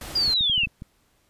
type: noise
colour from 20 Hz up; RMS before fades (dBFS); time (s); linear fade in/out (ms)
pink; -37; 0.01-0.34; 2
type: linear sweep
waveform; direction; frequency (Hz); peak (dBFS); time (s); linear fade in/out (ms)
sine; down; 4900 to 2576; -19; 0.15-0.66; 10
type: clicks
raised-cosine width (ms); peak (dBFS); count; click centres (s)
5; -24; 7; 0.28 / 0.409 / 0.498 / 0.579 / 0.635 / 0.671 / 0.821
effects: pink hiss -65 dBFS RMS until 1.29 s + resampled to 32000 Hz